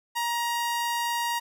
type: tone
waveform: sawtooth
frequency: 944 Hz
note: A#5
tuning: 22 cents sharp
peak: -22 dBFS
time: 0.15-1.4 s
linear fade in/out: 20 ms
effects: none

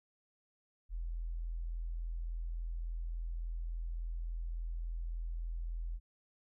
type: tone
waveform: sine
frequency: 41.76 Hz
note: E1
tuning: 23 cents sharp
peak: -36 dBFS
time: 0.89-6 s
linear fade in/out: 50 ms
effects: none

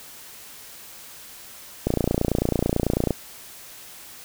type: click train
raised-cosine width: 2 ms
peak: -7 dBFS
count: 37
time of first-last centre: 1.87-3.107 s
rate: 29.1 Hz
effects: white hiss -43 dBFS RMS until 4.24 s

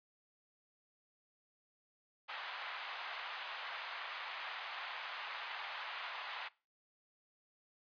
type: band-pass noise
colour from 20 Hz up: pink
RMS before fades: -45 dBFS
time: 2.28-6.49 s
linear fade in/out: 20 ms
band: 830 to 3600 Hz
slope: 24 dB/octave
effects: noise-tail reverb RT60 0.3 s tail -21 dB re dry + resampled to 11025 Hz

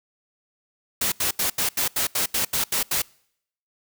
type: noise bursts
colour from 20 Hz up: white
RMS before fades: -23 dBFS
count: 11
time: 1.01-3.02 s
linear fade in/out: 5 ms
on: 110 ms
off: 80 ms
effects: noise-tail reverb RT60 0.7 s tail -26 dB re dry

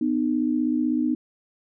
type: tone pair together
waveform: sine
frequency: 249.4 / 305.4 Hz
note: B3 / D#4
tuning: +17 / -32 cents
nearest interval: major third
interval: 351 cents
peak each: -23 dBFS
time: 0.01-1.15 s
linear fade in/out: 5 ms
effects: none

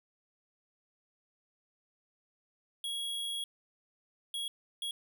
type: tone bursts at uneven times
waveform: square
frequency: 3317 Hz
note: G#7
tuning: 3 cents flat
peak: -35 dBFS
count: 3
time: 2.84-3.44 / 4.34-4.48 / 4.82-4.91 s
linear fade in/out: 2 ms
effects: none

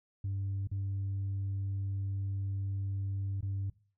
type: tone with dropouts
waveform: sine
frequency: 98 Hz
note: G2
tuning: in tune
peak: -30 dBFS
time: 0.24-3.7 s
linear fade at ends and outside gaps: 5 ms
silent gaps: 0.673-0.714 / 3.409-3.427 s
effects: noise-tail reverb RT60 0.4 s tail -20 dB re dry + tanh soft clip ceiling -30 dBFS

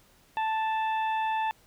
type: harmonic tone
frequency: 880 Hz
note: A5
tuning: in tune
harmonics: 1 / 2 / 3 / 4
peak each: -26 / -37 / -39 / -46 dBFS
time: 0.37-1.51 s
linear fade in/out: 0 ms
effects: pink hiss -61 dBFS RMS until 1.66 s

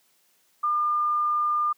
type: tone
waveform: sine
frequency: 1204 Hz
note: D6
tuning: 43 cents sharp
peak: -21 dBFS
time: 0.63-1.73 s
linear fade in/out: 10 ms
effects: white hiss -65 dBFS RMS until 1.77 s + high-pass 150 Hz 12 dB/octave

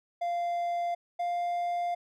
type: tone pair in turn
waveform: triangle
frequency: 694 / 699.6 Hz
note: F5 / F5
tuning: -11 / +3 cents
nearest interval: unison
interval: 14 cents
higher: second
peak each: -26 dBFS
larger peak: neither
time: 0.21-0.95 / 1.19-1.95 s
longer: second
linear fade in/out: 10 ms
effects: none

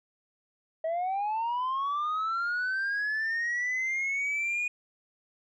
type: linear sweep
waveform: sine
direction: up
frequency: 635 to 2464 Hz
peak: -25 dBFS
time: 0.84-4.68 s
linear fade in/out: 5 ms
effects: tanh soft clip ceiling -26 dBFS

